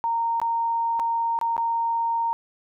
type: tone with dropouts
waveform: sine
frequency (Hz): 924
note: A#5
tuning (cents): -16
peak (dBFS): -21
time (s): 0.04-2.33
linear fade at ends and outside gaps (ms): 0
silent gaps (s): 0.4-0.416 / 0.994-0.998 / 1.389-1.413 / 1.566-1.579
effects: none